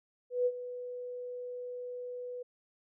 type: tone with ADSR envelope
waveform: sine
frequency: 493.9 Hz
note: B4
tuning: in tune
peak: -24 dBFS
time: 0.3-2.43 s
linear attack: 160 ms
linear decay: 52 ms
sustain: -14 dB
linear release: 10 ms
effects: none